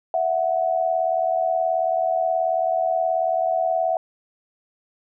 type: tone pair together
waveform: sine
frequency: 659.4 / 738 Hz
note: E5 / F#5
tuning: 0 / -5 cents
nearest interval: major second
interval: 195 cents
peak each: -21 / -22 dBFS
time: 0.14-3.97 s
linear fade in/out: 2 ms
effects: none